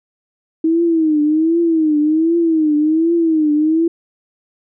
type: tone with vibrato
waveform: sine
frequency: 318 Hz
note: D#4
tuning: 38 cents sharp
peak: -11 dBFS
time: 0.64-3.88 s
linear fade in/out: 5 ms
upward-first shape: triangle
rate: 1.3 Hz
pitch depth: 130 cents each way
effects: none